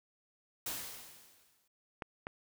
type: noise with exponential decay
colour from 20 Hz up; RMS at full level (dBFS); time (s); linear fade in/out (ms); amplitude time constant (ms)
white; -37; 0.66-1.68; 5; 220
type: clicks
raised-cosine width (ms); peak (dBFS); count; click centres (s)
0.5; -24; 2; 2.022 / 2.269
effects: none